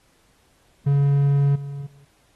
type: tone with level steps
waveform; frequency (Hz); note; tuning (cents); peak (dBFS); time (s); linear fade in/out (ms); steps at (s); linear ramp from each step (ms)
triangle; 141; C#3; +30; -13 / -27 / -46; 0.86-2.05; 10; 1.55 / 1.86; 10
effects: pink hiss -61 dBFS RMS until 2.35 s + AAC 32 kbps

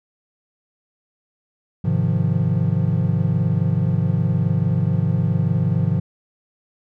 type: chord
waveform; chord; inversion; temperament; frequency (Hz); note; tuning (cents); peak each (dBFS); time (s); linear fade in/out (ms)
triangle; F minor seventh; first; equal; 103.83 / 130.81 / 155.56 / 174.61; Ab2 / C3 / Eb3 / F3; 0 / 0 / 0 / 0; -20; 1.84-6; 10
effects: none

